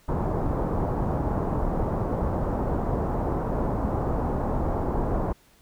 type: low-pass noise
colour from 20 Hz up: pink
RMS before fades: -26 dBFS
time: 0.08-5.33 s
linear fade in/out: 10 ms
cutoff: 1000 Hz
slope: 24 dB/octave
effects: pink hiss -59 dBFS RMS until 5.61 s